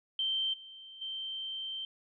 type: tone with level steps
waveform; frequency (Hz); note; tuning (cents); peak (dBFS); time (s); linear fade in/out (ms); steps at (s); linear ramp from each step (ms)
sine; 3125; G7; -6; -29 / -47 / -36; 0.19-1.85; 2; 0.53 / 1.01; 10
effects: none